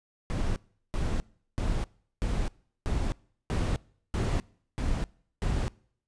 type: noise bursts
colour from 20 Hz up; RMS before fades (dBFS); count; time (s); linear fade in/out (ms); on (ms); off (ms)
brown; -28; 9; 0.3-5.68; 0; 260; 380
effects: noise-tail reverb RT60 0.6 s tail -24 dB re dry + resampled to 22050 Hz